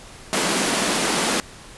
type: high-pass noise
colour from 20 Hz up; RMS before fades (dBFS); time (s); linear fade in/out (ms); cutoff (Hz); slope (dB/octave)
pink; -21; 0.33-1.4; 0; 170; 48
effects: pink hiss -42 dBFS RMS until 1.77 s + resampled to 24000 Hz